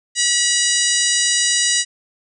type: harmonic tone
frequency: 968 Hz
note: B5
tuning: 35 cents flat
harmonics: 2 / 3 / 4 / 5 / 6 / 7 / 8 / 9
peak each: -23 / -23 / -23 / -23 / -23 / -23 / -23 / -23 dBFS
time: 0.15-1.85 s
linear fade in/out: 50 ms
effects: none